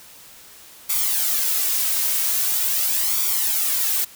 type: noise with flanger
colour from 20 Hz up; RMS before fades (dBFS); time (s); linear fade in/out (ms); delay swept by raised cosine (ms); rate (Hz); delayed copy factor
blue; -21; 0.89-4.05; 10; 0.86 to 3.26; 0.43; +0.65
effects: white hiss -45 dBFS RMS until 4.15 s